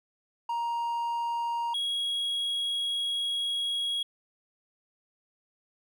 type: tone pair in turn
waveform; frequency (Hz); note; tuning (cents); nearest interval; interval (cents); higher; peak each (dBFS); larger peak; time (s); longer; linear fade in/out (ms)
triangle; 938 / 3312; A#5 / G#7; +11 / -5; octave + minor seventh; 2184; second; -26; neither; 0.49-1.74 / 1.74-4.03; second; 5
effects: none